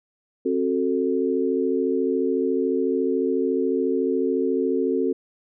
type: chord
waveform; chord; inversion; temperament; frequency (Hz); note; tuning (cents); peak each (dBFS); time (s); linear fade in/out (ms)
sine; F# diminished; second; just; 266.4 / 370 / 444; C4 / F#4 / A4; +31 / 0 / +16; -24; 0.45-5.13; 10
effects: none